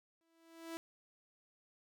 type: tone with exponential growth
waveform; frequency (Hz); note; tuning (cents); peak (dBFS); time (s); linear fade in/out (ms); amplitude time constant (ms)
sawtooth; 329.6; E4; 0; -36; 0.21-0.77; 0; 120
effects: none